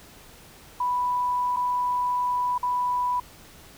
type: tone with dropouts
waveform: sine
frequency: 987.8 Hz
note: B5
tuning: in tune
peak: -22 dBFS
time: 0.8-3.2 s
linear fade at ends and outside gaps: 5 ms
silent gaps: 1.563-1.568 / 2.58-2.629 s
effects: pink hiss -49 dBFS RMS until 3.77 s